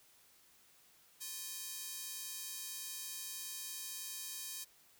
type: tone with high-pass filter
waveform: square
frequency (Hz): 350.6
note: F4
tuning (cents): +7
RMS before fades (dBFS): -45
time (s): 1.2-4.65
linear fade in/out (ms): 20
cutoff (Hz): 5800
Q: 0.75
effects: white hiss -66 dBFS RMS until 4.99 s